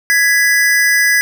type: tone pair together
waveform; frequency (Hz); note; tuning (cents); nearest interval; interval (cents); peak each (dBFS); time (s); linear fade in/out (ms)
square; 1670 / 1984.3; G#6 / B6; +9 / +8; minor third; 299; -13; 0.1-1.21; 0
effects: none